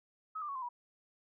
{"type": "tone with pitch steps", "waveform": "sine", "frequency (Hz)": [1277, 1191.5, 1111.7, 1037.2, 967.8], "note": ["D#6", "D6", "C#6", "C6", "B5"], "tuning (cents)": [45, 25, 5, -15, -35], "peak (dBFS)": -37, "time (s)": [0.35, 0.69], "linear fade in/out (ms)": 10, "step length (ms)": 68, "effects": []}